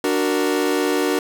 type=chord; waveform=40% pulse; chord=D augmented; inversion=none; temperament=equal; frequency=293.7 / 370 / 466.2 Hz; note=D4 / F#4 / A#4; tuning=0 / 0 / 0 cents; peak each=-21 / -21 / -22 dBFS; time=0.04-1.19 s; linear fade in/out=2 ms; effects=none